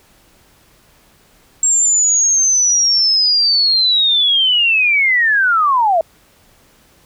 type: linear sweep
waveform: sine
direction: down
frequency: 7540 to 627 Hz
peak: -10 dBFS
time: 1.63-6.01 s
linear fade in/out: 2 ms
effects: pink hiss -51 dBFS RMS until 7.05 s